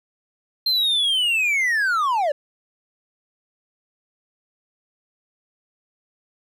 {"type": "linear sweep", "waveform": "triangle", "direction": "down", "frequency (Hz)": [4186, 551], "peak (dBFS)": -16, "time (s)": [0.66, 2.32], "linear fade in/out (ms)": 5, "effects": []}